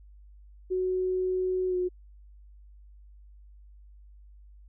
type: tone with pitch glide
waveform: sine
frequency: 370 to 362.2 Hz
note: F#4 to F#4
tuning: 0 to -37 cents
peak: -25 dBFS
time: 0.7-1.89 s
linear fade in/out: 20 ms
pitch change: -37 cents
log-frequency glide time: 1.68-1.76 s
effects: added 50 Hz sine -49 dBFS peak until 4.68 s